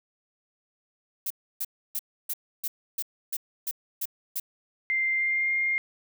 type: noise bursts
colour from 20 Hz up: violet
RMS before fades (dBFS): -30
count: 10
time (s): 1.26-4.4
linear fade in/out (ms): 5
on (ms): 44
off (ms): 300
type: tone with pitch glide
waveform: sine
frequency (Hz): 2093 to 2119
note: C7 to C7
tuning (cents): 0 to +21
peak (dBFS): -23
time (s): 4.9-5.78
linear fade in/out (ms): 0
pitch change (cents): +21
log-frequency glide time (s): 5.14-5.52
effects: none